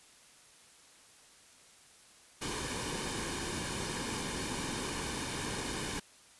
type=noise with comb filter; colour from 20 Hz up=pink; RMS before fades=-37 dBFS; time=2.41-6 s; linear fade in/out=10 ms; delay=1.5 ms; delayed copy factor=-0.55; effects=white hiss -59 dBFS RMS until 6.39 s + resampled to 24000 Hz